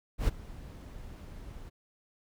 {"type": "noise with ADSR envelope", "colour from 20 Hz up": "brown", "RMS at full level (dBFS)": -25, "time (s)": [0.18, 1.7], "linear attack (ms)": 97, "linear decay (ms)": 22, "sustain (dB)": -20, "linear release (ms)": 19, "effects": []}